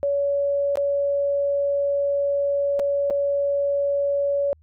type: tone with dropouts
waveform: sine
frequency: 565 Hz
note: C#5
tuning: 33 cents sharp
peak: -19 dBFS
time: 0.03-4.53 s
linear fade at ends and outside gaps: 0 ms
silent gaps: 0.756-0.772 / 2.793-2.797 / 3.1-3.107 s
effects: added 78 Hz sine -52 dBFS peak until 4.62 s